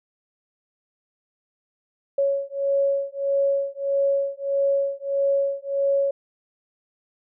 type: beating tone pair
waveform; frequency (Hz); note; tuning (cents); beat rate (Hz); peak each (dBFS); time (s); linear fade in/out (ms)
sine; 554.4 / 556; C#5 / C#5; 0 / +5; 1.6; -23; 2.18-6.11; 5
effects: none